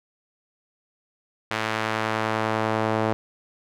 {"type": "tone with band-pass filter sweep", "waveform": "sawtooth", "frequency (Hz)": 110, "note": "A2", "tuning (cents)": 0, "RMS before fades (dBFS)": -25, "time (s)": [1.51, 3.13], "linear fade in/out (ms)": 0, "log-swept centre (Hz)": [1900, 680], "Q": 0.82, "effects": []}